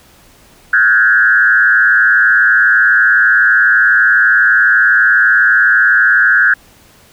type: tone with frequency modulation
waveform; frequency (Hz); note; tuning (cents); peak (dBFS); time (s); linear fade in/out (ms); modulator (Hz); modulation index
sine; 1568; G6; 0; -6; 0.73-6.54; 5; 108; 1.3
effects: pink hiss -45 dBFS RMS until 7.12 s